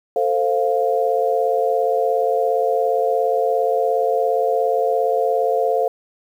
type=chord; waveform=sine; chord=F major; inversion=first; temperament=equal with one note detuned; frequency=446.1 / 523.3 / 698.5 Hz; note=A4 / C5 / F5; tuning=+24 / 0 / 0 cents; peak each=-20 dBFS; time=0.16-5.88 s; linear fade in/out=2 ms; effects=8-bit